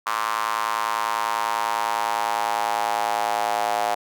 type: tone with high-pass filter sweep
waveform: square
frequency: 55 Hz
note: A1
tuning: in tune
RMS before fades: -24 dBFS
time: 0.06-3.95 s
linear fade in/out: 10 ms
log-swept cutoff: 1100 to 730 Hz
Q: 4.7
effects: none